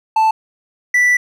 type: tone pair in turn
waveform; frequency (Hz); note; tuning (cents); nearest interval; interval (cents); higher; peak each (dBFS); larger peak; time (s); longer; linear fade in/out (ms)
triangle; 880 / 1970.2; A5 / B6; 0 / -5; octave + major second; 1395; second; -8; neither; 0.16-0.31 / 0.94-1.17; second; 5
effects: none